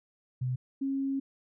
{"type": "tone pair in turn", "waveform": "sine", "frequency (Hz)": [126.9, 272], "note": ["B2", "C#4"], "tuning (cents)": [47, -33], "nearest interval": "octave + minor second", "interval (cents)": 1320, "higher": "second", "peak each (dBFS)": -28, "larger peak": "neither", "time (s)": [[0.41, 0.56], [0.81, 1.2]], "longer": "second", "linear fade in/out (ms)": 10, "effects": []}